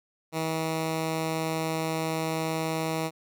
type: tone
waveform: 10% pulse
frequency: 160.5 Hz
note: E3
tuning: 46 cents flat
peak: -19 dBFS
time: 0.32-3.11 s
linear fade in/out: 50 ms
effects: none